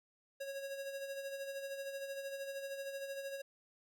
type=tone with tremolo; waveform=square; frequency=550 Hz; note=C#5; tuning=14 cents flat; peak=-40 dBFS; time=0.4-3.42 s; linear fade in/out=10 ms; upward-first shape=sine; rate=13 Hz; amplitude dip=50%; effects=none